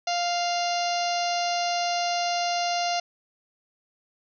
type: harmonic tone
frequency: 698.5 Hz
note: F5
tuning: in tune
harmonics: 1 / 2 / 3 / 4 / 5 / 6 / 7 / 8 / 9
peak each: -25 / -37 / -37 / -34 / -40 / -35 / -36 / -37 / -40 dBFS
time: 0.07-3 s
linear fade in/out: 5 ms
effects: none